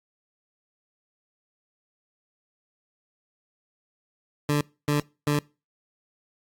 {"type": "tone bursts", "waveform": "20% pulse", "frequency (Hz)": 146.83, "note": "D3", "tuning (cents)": 0, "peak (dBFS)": -16, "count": 3, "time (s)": [4.49, 5.39], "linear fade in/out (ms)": 2, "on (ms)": 120, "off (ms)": 270, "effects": ["noise-tail reverb RT60 0.3 s tail -24 dB re dry", "AAC 64 kbps"]}